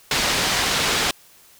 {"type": "low-pass noise", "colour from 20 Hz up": "white", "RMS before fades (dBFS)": -21, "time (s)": [0.11, 1.11], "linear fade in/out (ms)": 2, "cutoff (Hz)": 4700, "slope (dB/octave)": 12, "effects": ["white hiss -51 dBFS RMS until 1.59 s"]}